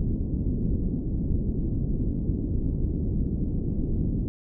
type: low-pass noise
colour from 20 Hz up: pink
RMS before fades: -26 dBFS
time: 0-4.28 s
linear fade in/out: 0 ms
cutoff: 310 Hz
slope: 24 dB/octave
effects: none